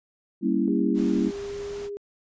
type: chord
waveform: sine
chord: G diminished seventh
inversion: none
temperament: equal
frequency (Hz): 196 / 233.1 / 277.2 / 329.6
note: G3 / Bb3 / Db4 / Fb4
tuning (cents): 0 / 0 / 0 / 0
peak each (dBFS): -26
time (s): 0.41-1.32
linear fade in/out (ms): 50
type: tone with pitch glide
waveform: sine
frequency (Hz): 401.5 to 406.2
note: G4 to G#4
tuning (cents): +41 to -38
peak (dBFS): -31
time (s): 0.68-1.97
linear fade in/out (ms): 0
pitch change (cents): +21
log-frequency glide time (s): 1.36-1.73
type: noise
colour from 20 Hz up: pink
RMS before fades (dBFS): -43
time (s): 0.94-1.9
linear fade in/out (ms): 50
effects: resampled to 16000 Hz